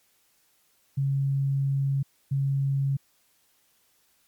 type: tone bursts at uneven times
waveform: sine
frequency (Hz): 137.6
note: C#3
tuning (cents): -12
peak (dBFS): -22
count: 2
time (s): 0.97-2.03 / 2.31-2.97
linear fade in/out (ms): 10
effects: white hiss -66 dBFS RMS until 4.27 s + MP3 96 kbps